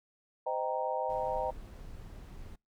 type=chord; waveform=sine; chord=C minor seventh; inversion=none; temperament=equal with one note detuned; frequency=515.2 / 622.3 / 784 / 932.3 Hz; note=C5 / Eb5 / G5 / Bb5; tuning=-27 / 0 / 0 / 0 cents; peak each=-36 dBFS; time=0.46-1.51 s; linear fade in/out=10 ms
type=noise; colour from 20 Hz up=brown; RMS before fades=-46 dBFS; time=1.09-2.56 s; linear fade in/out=10 ms
effects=noise-tail reverb RT60 0.2 s tail -25 dB re dry